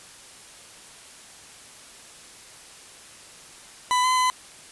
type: tone with pitch steps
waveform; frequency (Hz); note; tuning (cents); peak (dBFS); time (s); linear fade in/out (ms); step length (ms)
40% pulse; 998 / 1019 / 1012; B5 / C6 / B5; +18 / -46 / +42; -18; 3.91-4.3; 0; 130
effects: white hiss -46 dBFS RMS until 4.71 s + resampled to 24000 Hz